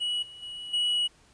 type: tone with level steps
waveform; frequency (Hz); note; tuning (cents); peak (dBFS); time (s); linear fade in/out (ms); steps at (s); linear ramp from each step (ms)
triangle; 2926; F#7; -20; -25 / -42 / -35 / -22; 0-1.08; 20; 0.22 / 0.42 / 0.73; 10
effects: pink hiss -60 dBFS RMS until 1.33 s + resampled to 22050 Hz